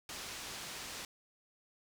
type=low-pass noise; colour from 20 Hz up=white; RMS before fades=-45 dBFS; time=0.09-1.05 s; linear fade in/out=2 ms; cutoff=6400 Hz; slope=12 dB/octave; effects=none